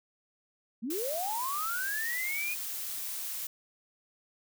sine linear sweep, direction up, 203.3 to 2489 Hz, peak -32 dBFS, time 0.82-2.55 s, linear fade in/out 20 ms
blue noise, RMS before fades -37 dBFS, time 0.9-3.47 s, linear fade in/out 5 ms
effects none

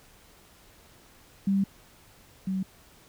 sine tone pair in turn, 196 / 189.76 Hz, G3 / F#3, 0 / +44 cents, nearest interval minor second, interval 56 cents, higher first, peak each -21 / -26 dBFS, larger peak first, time 1.47-1.64 / 2.47-2.63 s, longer first, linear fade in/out 5 ms, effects pink hiss -56 dBFS RMS until 3.08 s

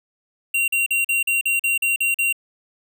square tone bursts, 2755 Hz, F7, 24 cents flat, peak -18 dBFS, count 10, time 0.54-2.327 s, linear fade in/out 5 ms, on 140 ms, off 43 ms, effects none

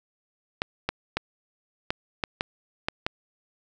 clicks, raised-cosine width 0.3 ms, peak -9 dBFS, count 8, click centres 0.619 / 0.89 / 1.17 / 1.905 / 2.238 / 2.409 / 2.885 / 3.065 s, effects none

